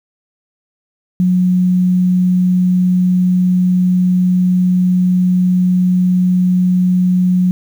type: tone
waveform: sine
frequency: 181.7 Hz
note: F#3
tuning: 31 cents flat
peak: -9 dBFS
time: 1.2-7.51 s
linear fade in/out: 0 ms
effects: 7-bit